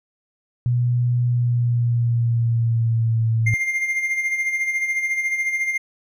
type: tone with pitch glide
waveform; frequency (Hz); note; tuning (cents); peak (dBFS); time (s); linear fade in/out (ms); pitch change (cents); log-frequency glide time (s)
sine; 121.9 to 113.08; B2 to A2; -22 to +48; -16; 0.66-3.54; 0; -130; 1.25-3.24
type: tone with tremolo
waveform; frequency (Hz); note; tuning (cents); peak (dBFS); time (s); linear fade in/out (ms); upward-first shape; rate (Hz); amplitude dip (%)
triangle; 2108; C7; +12; -16; 3.46-5.78; 10; sine; 14; 55
effects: none